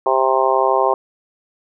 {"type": "harmonic tone", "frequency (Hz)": 131.9, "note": "C3", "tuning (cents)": 14, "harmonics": [3, 4, 5, 6, 7, 8], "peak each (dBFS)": [-20, -20, -20, -20, -20, -20], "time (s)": [0.06, 0.94], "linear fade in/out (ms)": 2, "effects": []}